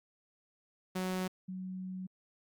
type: tone pair in turn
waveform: sawtooth / sine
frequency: 185.2 / 186.05 Hz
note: F#3 / F#3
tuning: +2 / +10 cents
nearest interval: unison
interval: 8 cents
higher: second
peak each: -29 / -38 dBFS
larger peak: first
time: 0.95-1.28 / 1.48-2.07 s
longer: second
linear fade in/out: 10 ms
effects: Opus 48 kbps

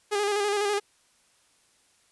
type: tone with vibrato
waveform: sawtooth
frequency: 409.8 Hz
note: G#4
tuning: 23 cents flat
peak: -20 dBFS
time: 0.11-0.8 s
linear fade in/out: 20 ms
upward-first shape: square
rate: 12 Hz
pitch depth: 35 cents each way
effects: white hiss -64 dBFS RMS until 2.11 s + resampled to 24000 Hz

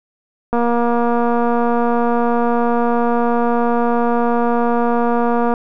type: click train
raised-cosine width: 1 ms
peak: -5 dBFS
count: 1188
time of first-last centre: 0.53-5.538 s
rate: 237 Hz
effects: none

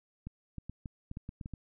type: clicks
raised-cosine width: 5 ms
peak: -28 dBFS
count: 10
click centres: 0.27 / 0.583 / 0.696 / 0.858 / 1.114 / 1.171 / 1.291 / 1.412 / 1.459 / 1.537 s
effects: none

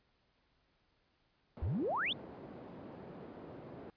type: band-pass noise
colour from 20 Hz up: white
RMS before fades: -50 dBFS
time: 1.57-3.9 s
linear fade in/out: 0 ms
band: 120 to 450 Hz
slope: 12 dB/octave
type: exponential sweep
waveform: sine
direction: up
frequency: 66.1 to 3729 Hz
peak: -32 dBFS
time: 1.62-2.13 s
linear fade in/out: 5 ms
effects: pink hiss -75 dBFS RMS until 3.96 s + resampled to 11025 Hz

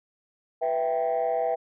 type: chord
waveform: sine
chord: E minor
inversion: second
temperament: equal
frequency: 493.9 / 659.3 / 784 Hz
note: B4 / E5 / G5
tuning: 0 / 0 / 0 cents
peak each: -27 / -25 / -27 dBFS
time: 0.61-1.56 s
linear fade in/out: 20 ms
effects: tanh soft clip ceiling -18 dBFS

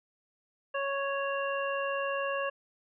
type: harmonic tone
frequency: 554.4 Hz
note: C#5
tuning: in tune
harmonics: 1 / 2 / 3 / 5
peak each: -32 / -35 / -37 / -39 dBFS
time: 0.74-2.5 s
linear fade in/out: 10 ms
effects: none

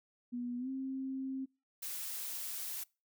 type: tone with pitch glide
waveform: sine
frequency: 243.5 to 265.5 Hz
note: B3 to C4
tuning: -24 to +25 cents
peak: -36 dBFS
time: 0.32-1.46 s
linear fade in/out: 20 ms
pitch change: +149 cents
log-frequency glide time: 0.58-0.69 s
type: noise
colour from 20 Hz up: blue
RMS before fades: -41 dBFS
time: 1.82-2.84 s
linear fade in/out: 10 ms
effects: noise-tail reverb RT60 0.3 s tail -25 dB re dry

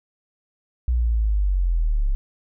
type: linear sweep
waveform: sine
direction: down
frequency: 61.8 to 32.74 Hz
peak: -17 dBFS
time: 0.88-2.15 s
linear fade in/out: 0 ms
effects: none

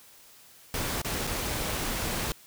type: noise with dropouts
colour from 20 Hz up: pink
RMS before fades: -31 dBFS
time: 0.74-2.32 s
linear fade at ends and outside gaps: 1 ms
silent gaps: 1.017-1.047 / 1.269-1.273 s
effects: white hiss -54 dBFS RMS until 2.46 s

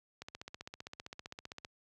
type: click train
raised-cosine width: 0.2 ms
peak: -27 dBFS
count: 23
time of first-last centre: 0.22-1.649 s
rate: 15.4 Hz
effects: high-pass 60 Hz 12 dB/octave

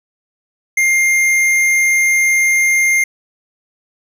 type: tone with hard clipping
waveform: sine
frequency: 2113 Hz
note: C7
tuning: 16 cents sharp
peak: -12 dBFS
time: 0.77-3.04 s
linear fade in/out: 5 ms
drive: 11 dB
effects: none

